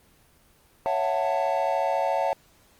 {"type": "chord", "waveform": "triangle", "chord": "F# minor seventh", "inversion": "second", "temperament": "just", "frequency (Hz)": [555, 666, 740, 888], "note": ["C#5", "E5", "F#5", "A5"], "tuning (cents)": [2, 18, 0, 16], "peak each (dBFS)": -26, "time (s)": [0.86, 2.33], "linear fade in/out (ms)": 0, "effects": ["pink hiss -59 dBFS RMS until 2.79 s", "Opus 24 kbps"]}